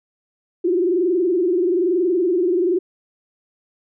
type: tone with frequency modulation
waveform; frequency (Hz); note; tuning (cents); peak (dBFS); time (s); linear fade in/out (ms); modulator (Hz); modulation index
sine; 356.3; F4; +35; -15; 0.64-2.79; 10; 21.1; 1.2
effects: none